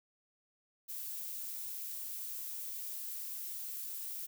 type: noise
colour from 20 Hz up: violet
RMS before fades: -42 dBFS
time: 0.88-4.27 s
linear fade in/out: 20 ms
effects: none